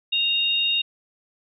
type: tone pair together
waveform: sine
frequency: 2794 / 3720 Hz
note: F7 / A#7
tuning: 0 / -4 cents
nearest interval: perfect fourth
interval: 496 cents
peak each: -22 dBFS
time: 0.12-0.82 s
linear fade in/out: 10 ms
effects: none